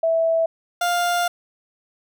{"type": "tone pair in turn", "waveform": ["sine", "30% pulse"], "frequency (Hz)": [656, 701.3], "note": ["E5", "F5"], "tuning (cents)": [-9, 7], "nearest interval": "minor second", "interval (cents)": 116, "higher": "second", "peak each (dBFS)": -16, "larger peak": "neither", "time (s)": [[0.03, 0.46], [0.81, 1.28]], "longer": "second", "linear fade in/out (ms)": 5, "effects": []}